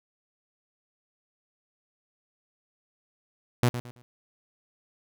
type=tone with echo; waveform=sawtooth; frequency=121.9 Hz; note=B2; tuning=22 cents flat; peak=-15 dBFS; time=3.63-3.69 s; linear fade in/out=0 ms; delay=110 ms; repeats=3; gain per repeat=-11 dB; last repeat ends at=4.02 s; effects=none